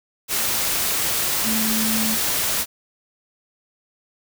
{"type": "tone in noise", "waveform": "sine", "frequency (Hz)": 220, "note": "A3", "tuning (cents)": 0, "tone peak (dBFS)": -23, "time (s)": [1.43, 2.18], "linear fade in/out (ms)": 50, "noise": "white", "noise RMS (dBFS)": -22, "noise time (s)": [0.28, 2.66], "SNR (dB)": -4, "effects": []}